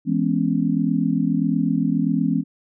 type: chord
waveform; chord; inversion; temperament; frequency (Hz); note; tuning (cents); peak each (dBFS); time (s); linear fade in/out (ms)
sine; C# minor seventh; first; just; 166.31 / 207.9 / 249.5 / 277.2; E3 / G#3 / B3 / C#4; +16 / +2 / +18 / 0; -23; 0.05-2.44; 50
effects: none